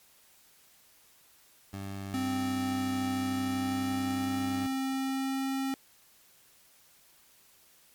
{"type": "tone", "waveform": "20% pulse", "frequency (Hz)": 98, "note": "G2", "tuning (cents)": 0, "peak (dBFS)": -32, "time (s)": [1.73, 4.67], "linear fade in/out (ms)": 5}
{"type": "tone with pitch glide", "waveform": "square", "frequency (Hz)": [260.4, 268.2], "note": ["C4", "C4"], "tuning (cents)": [-8, 43], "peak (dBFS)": -30, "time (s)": [2.14, 5.74], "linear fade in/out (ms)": 0, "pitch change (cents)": 51, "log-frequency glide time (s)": [3.1, 5.48]}
{"effects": ["white hiss -61 dBFS RMS until 7.94 s", "MP3 96 kbps"]}